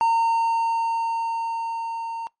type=tone with level ramp; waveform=triangle; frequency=916 Hz; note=A#5; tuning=31 cents flat; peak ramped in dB=-14 to -26 dBFS; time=0.01-2.27 s; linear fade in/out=0 ms; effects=noise-tail reverb RT60 0.2 s tail -25 dB re dry + MP3 48 kbps